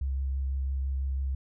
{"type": "tone with vibrato", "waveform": "sine", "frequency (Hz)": 67.2, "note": "C2", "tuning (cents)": 47, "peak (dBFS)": -27, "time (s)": [0.01, 1.35], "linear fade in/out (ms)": 5, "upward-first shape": "triangle", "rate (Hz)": 6, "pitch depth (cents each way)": 19, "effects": []}